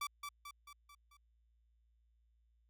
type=tone with echo; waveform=sawtooth; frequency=1158 Hz; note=D6; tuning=25 cents flat; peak=-34 dBFS; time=0.01-0.07 s; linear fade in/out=5 ms; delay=220 ms; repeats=5; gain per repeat=-5 dB; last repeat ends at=1.17 s; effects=added 57 Hz sine -70 dBFS peak until 2.69 s